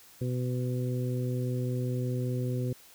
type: harmonic tone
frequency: 125.2 Hz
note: B2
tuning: 24 cents sharp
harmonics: 1 / 2 / 3 / 4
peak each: -29 / -36 / -38 / -40 dBFS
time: 0.21-2.73 s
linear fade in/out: 5 ms
effects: white hiss -55 dBFS RMS until 2.94 s